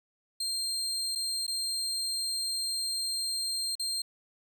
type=tone with dropouts; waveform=30% pulse; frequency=4186 Hz; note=C8; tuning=in tune; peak=-27 dBFS; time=0.4-4.02 s; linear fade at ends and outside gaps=5 ms; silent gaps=1.152-1.156 / 1.467-1.478 / 3.754-3.795 s; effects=none